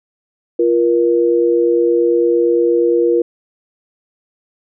sine tone pair together, 346 / 474.7 Hz, F4 / A#4, -16 / +31 cents, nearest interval perfect fourth, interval 547 cents, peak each -13 dBFS, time 0.59-3.22 s, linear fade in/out 5 ms, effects none

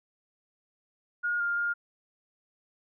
sine tone with pitch steps, 1431 / 1404 / 1412 Hz, F6 / F6 / F6, +42 / +9 / +19 cents, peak -26 dBFS, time 1.23-1.74 s, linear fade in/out 20 ms, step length 170 ms, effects none

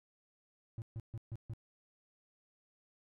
triangle tone bursts, 113.3 Hz, A#2, 49 cents flat, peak -37 dBFS, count 5, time 0.78-1.535 s, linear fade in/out 0 ms, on 39 ms, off 140 ms, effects none

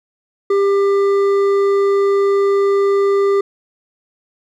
triangle tone with hard clipping, 397.6 Hz, G4, 25 cents sharp, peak -13 dBFS, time 0.5-3.41 s, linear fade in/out 5 ms, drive 11 dB, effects none

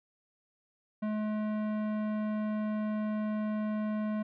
sine tone with tanh clipping, 213.4 Hz, G#3, 47 cents sharp, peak -32 dBFS, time 1.02-4.23 s, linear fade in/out 10 ms, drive 16 dB, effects none

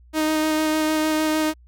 sawtooth tone with vibrato, 311.1 Hz, D#4, in tune, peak -15 dBFS, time 0.13-1.54 s, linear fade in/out 50 ms, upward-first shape square, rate 6.6 Hz, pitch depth 10 cents each way, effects added 60 Hz sine -47 dBFS peak until 1.67 s

